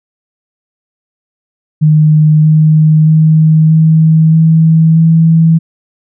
sine tone with pitch steps, 153.8 / 155.59 / 157.39 / 159.22 / 161.07 / 162.95 Hz, D#3 / D#3 / D#3 / D#3 / E3 / E3, -20 / 0 / +20 / +40 / -40 / -20 cents, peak -3 dBFS, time 1.81-5.59 s, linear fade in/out 20 ms, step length 630 ms, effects none

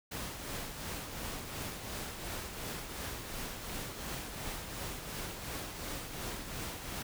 pink noise with tremolo, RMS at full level -39 dBFS, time 0.11-7.03 s, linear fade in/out 10 ms, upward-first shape triangle, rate 2.8 Hz, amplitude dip 50%, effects none

